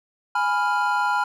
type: chord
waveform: triangle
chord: F diminished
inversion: first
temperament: equal with one note detuned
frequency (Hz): 830.6 / 990.6 / 1396.9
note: Ab5 / Cb6 / F6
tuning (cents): 0 / +5 / 0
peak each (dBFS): -22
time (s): 0.35-1.24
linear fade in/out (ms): 5
effects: none